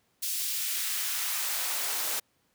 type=noise with high-pass filter sweep; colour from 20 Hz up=white; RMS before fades=-31 dBFS; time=0.22-2.2 s; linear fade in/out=10 ms; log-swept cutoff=4000 to 350 Hz; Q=0.81; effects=pink hiss -71 dBFS RMS until 2.54 s + high-pass 80 Hz 12 dB/octave